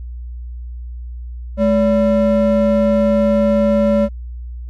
triangle ring-modulated tone, 392 Hz, G4, in tune, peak -6 dBFS, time 1.57-4.09 s, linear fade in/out 50 ms, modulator 179 Hz, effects added 60 Hz sine -26 dBFS peak until 4.69 s + AAC 64 kbps

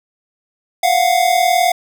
square tone pair together, 692.4 / 732 Hz, F5 / F#5, -15 / -19 cents, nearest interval minor second, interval 96 cents, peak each -15 dBFS, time 0.83-1.72 s, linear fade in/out 5 ms, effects none

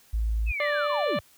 sine tone, 55 Hz, A1, in tune, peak -23 dBFS, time 0.13-0.52 s, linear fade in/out 10 ms
sine linear sweep, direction down, 2646 to 45.15 Hz, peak -28 dBFS, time 0.46-1.21 s, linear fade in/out 50 ms
harmonic tone, 587.3 Hz, D5, in tune, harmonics 1 / 2 / 3 / 4 / 5 / 6 / 7, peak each -26 / -32 / -36 / -38 / -40 / -42 / -43 dBFS, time 0.6-1.19 s, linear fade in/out 2 ms
effects white hiss -58 dBFS RMS until 1.37 s

